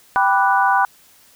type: chord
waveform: sine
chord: G major seventh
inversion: none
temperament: equal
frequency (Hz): 784 / 987.8 / 1174.7 / 1480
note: G5 / B5 / D6 / F#6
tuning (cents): 0 / 0 / 0 / 0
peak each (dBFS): -17 / -17 / -22 / -19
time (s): 0.16-0.85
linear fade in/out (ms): 0
effects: white hiss -51 dBFS RMS until 1.35 s